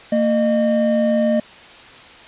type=tone pair together; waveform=triangle; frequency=227.9 / 610 Hz; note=A#3 / D#5; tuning=-39 / -34 cents; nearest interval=octave + perfect fourth; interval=1705 cents; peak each=-15 dBFS; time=0.12-1.4 s; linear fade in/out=5 ms; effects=white hiss -41 dBFS RMS until 2.27 s + resampled to 8000 Hz